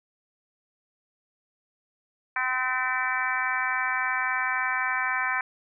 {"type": "harmonic tone with a mistuned harmonic", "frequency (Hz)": 256.3, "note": "C4", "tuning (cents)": -36, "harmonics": [3, 4, 5, 6, 7, 8, 9], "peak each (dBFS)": [-35, -31, -34, -30, -30, -36, -32], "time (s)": [2.36, 5.41], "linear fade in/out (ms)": 2, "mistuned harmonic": 8, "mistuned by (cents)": -35, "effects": []}